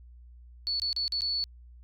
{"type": "tone with dropouts", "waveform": "sine", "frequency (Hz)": 4435, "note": "C#8", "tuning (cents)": 0, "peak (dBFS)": -27, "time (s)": [0.67, 1.44], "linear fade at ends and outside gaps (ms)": 0, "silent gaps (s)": [[0.798, 0.819], [0.929, 0.964], [1.079, 1.122], [1.208, 1.219]], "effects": ["added 60 Hz sine -48 dBFS peak until 1.83 s"]}